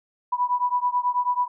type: beating tone pair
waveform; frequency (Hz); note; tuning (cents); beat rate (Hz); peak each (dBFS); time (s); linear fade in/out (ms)
sine; 981 / 990.2; B5 / B5; -12 / +4; 9.2; -23 / -24; 0.32-1.48; 10
effects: none